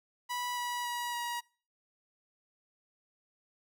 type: tone with pitch steps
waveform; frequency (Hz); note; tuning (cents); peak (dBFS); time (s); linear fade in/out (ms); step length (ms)
sawtooth; 981 / 972.5 / 964.1 / 955.8; B5 / B5 / B5 / A#5; -12 / -27 / -42 / +43; -30; 0.29-1.41; 20; 280
effects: noise-tail reverb RT60 0.4 s tail -24 dB re dry